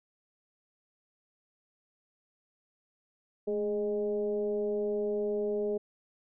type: tone with frequency modulation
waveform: sine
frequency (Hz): 415.3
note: G#4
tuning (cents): 0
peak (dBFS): -28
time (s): 3.47-5.78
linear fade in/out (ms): 10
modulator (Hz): 202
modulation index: 0.68
effects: none